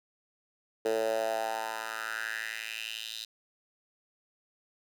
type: tone with high-pass filter sweep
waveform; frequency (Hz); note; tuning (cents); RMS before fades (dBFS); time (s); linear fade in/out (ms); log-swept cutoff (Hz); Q
10% pulse; 111.4; A2; +22; -34; 0.85-3.25; 5; 440 to 3900; 4.1
effects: none